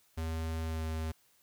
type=tone with pitch glide; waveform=square; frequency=80.8 to 79.78 Hz; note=E2 to D#2; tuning=-34 to +44 cents; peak=-34 dBFS; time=0.17-1.12 s; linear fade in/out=10 ms; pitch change=-22 cents; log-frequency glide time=0.62-0.84 s; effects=white hiss -68 dBFS RMS until 1.42 s